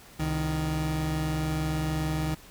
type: tone pair together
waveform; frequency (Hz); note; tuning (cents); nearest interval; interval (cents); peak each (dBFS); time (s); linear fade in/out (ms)
30% pulse; 66.7 / 155.73; C2 / D#3; +34 / +2; octave + minor third; 1468; -30 / -25; 0.19-2.35; 10
effects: pink hiss -51 dBFS RMS until 2.5 s